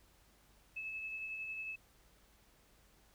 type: tone with tremolo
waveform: sine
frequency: 2603 Hz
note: E7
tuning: 22 cents flat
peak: -39 dBFS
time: 0.76-1.76 s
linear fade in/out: 10 ms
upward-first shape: sine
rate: 11 Hz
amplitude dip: 30%
effects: added 50 Hz sine -70 dBFS peak until 3.14 s + pink hiss -68 dBFS RMS until 3.14 s